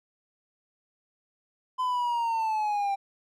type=linear sweep; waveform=triangle; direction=down; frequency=1021 to 784 Hz; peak=-23 dBFS; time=1.78-2.96 s; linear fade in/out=20 ms; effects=none